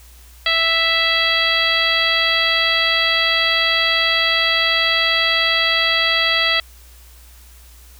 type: harmonic tone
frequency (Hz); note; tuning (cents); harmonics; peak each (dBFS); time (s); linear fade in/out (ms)
659.3; E5; 0; 1 / 2 / 3 / 4 / 5 / 6 / 7; -27 / -24 / -19 / -23 / -19 / -24 / -25; 0.46-6.6; 2
effects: added 60 Hz sine -42 dBFS peak until 7.99 s + white hiss -48 dBFS RMS until 7.99 s